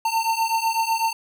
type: beating tone pair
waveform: square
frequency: 896 / 904 Hz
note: A5 / A5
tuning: +31 / +47 cents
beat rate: 8 Hz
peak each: -25 / -23 dBFS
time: 0.05-1.13 s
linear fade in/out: 5 ms
effects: none